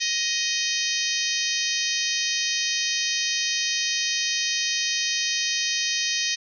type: harmonic tone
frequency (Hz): 625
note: D#5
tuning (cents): +8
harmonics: 3 / 4 / 5 / 6 / 7 / 8 / 9 / 10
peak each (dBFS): -31 / -31 / -31 / -31 / -31 / -31 / -31 / -31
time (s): 0-6.36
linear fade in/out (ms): 20
effects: none